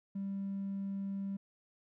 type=tone; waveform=triangle; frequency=196.5 Hz; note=G3; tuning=4 cents sharp; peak=-32 dBFS; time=0.15-1.37 s; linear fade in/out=10 ms; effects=tanh soft clip ceiling -32 dBFS